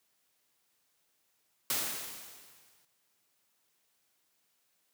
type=noise with exponential decay; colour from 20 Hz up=white; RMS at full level=-30 dBFS; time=1.7-2.85 s; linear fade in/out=2 ms; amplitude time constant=250 ms; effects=white hiss -75 dBFS RMS until 4.93 s + high-pass 100 Hz 12 dB/octave